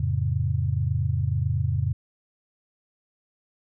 sine chord, F augmented, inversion none, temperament just, 87.31 / 109.13 / 136.42 Hz, F2 / A2 / C#3, 0 / -14 / -27 cents, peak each -26 dBFS, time 0-1.93 s, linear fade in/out 5 ms, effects none

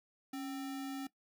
sine tone with sample-and-hold, 274.6 Hz, C#4, 16 cents flat, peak -38 dBFS, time 0.33-1.07 s, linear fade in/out 5 ms, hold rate 1050 Hz, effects noise-tail reverb RT60 0.1 s tail -18 dB re dry

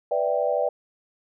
sine chord, E minor seventh, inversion second, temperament equal, 493.9 / 587.3 / 659.3 / 784 Hz, B4 / D5 / E5 / G5, 0 / 0 / 0 / 0 cents, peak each -26 / -24 / -28 / -29 dBFS, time 0.11-0.69 s, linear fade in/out 5 ms, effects none

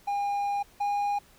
triangle tone pair in turn, 809 / 815.1 Hz, G#5 / G#5, -46 / -33 cents, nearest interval unison, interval 13 cents, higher second, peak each -24 / -23 dBFS, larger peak second, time 0.07-0.63 / 0.8-1.19 s, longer first, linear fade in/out 10 ms, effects pink hiss -58 dBFS RMS until 1.38 s

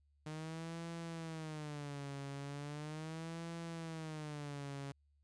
sawtooth tone with vibrato, 152.8 Hz, D#3, 31 cents flat, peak -39 dBFS, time 0.26-4.92 s, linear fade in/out 5 ms, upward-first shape sine, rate 0.38 Hz, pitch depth 160 cents each way, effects added 72 Hz sine -70 dBFS peak until 5.23 s + resampled to 22050 Hz

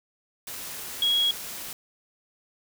sine tone in noise, 3312 Hz, G#7, 5 cents flat, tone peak -20 dBFS, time 1.02-1.31 s, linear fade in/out 2 ms, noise white, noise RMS -37 dBFS, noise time 0.47-1.73 s, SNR +14 dB, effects none

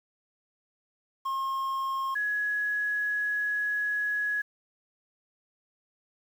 triangle / sine tone pair in turn, 1073 / 1678.9 Hz, C6 / G#6, +43 / +18 cents, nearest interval minor sixth, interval 775 cents, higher second, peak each -26 dBFS, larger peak neither, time 1.25-2.15 / 2.15-4.42 s, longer second, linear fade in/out 10 ms, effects 9-bit

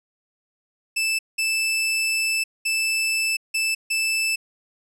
sawtooth tone bursts at uneven times, 2637 Hz, E7, in tune, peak -17 dBFS, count 5, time 0.96-1.19 / 1.38-2.44 / 2.65-3.37 / 3.54-3.75 / 3.9-4.36 s, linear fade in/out 10 ms, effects low-pass 12000 Hz 12 dB/octave

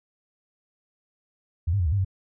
sine tone with pitch steps, 83.4 / 101 / 87.8 / 74.2 / 100.2 / 94.8 Hz, E2 / G#2 / F2 / D2 / G2 / F#2, +21 / -48 / +10 / +18 / +38 / +43 cents, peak -20 dBFS, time 1.67-2.048 s, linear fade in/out 10 ms, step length 63 ms, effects none

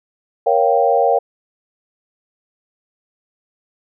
sine chord, G half-diminished seventh, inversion first, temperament equal with one note detuned, 469.9 / 554.4 / 698.5 / 784 Hz, Bb4 / Db5 / F5 / G5, +14 / 0 / 0 / 0 cents, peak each -17 dBFS, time 0.46-1.19 s, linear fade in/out 10 ms, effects none

